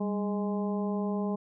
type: harmonic tone with a mistuned harmonic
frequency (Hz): 207.7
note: G#3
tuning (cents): 0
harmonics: 1 / 2 / 3 / 4 / 5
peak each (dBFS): -29 / -35 / -39 / -41 / -43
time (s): 0-1.36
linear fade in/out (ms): 10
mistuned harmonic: 1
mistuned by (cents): -76
effects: none